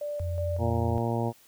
sine tone with tremolo, 587 Hz, D5, 1 cent flat, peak -30 dBFS, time 0.01-0.7 s, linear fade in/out 5 ms, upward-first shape square, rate 2.7 Hz, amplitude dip 55%
sine tone, 87.31 Hz, F2, in tune, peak -28 dBFS, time 0.2-0.98 s, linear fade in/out 0 ms
harmonic tone, 116.54 Hz, A#2, in tune, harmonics 1 / 2 / 3 / 4 / 5 / 6 / 7 / 8, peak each -29 / -32 / -34 / -35 / -36 / -37 / -37 / -38 dBFS, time 0.58-1.33 s, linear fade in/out 50 ms
effects white hiss -58 dBFS RMS until 1.47 s

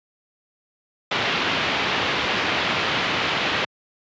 white low-pass noise, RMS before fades -23 dBFS, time 1.11-3.65 s, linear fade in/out 5 ms, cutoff 3400 Hz, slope 24 dB/octave, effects high-pass 100 Hz 12 dB/octave + resampled to 16000 Hz

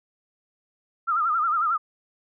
sine tone with vibrato, 1290 Hz, E6, 38 cents flat, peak -20 dBFS, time 1.07-1.78 s, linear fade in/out 20 ms, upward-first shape sine, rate 11 Hz, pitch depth 120 cents each way, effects none

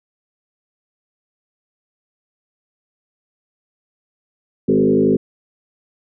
sine tone with frequency modulation, 317.2 Hz, D#4, 33 cents sharp, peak -11 dBFS, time 4.68-5.17 s, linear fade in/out 10 ms, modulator 51.2 Hz, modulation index 2.6, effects none

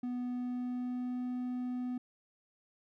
triangle tone with pitch glide, 246.9 to 249.2 Hz, B3 to B3, 0 to +16 cents, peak -32 dBFS, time 0.03-1.98 s, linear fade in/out 5 ms, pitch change +16 cents, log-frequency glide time 0.21-1.22 s, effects none

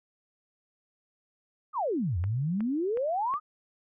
sine exponential two-way sweep, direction down then up, 1300 to 81.8 to 1279 Hz, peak -26 dBFS, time 1.73-3.4 s, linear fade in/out 50 ms, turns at 2.18 s
click train, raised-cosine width 0.5 ms, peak -28 dBFS, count 4, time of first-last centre 2.24-3.339 s, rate 2.73 Hz
effects none

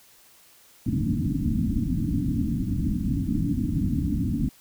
white low-pass noise, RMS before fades -25 dBFS, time 0.86-4.49 s, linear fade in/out 2 ms, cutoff 300 Hz, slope 96 dB/octave, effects white hiss -55 dBFS RMS until 4.6 s

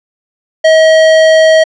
sine tone with tanh clipping, 637 Hz, D#5, 41 cents sharp, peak -5 dBFS, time 0.64-1.64 s, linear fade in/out 10 ms, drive 18 dB, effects low-pass 7000 Hz 12 dB/octave

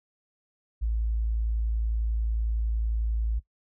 sine tone, 55.5 Hz, A1, 16 cents sharp, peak -24 dBFS, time 0.81-3.4 s, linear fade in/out 20 ms, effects noise-tail reverb RT60 0.1 s tail -18 dB re dry

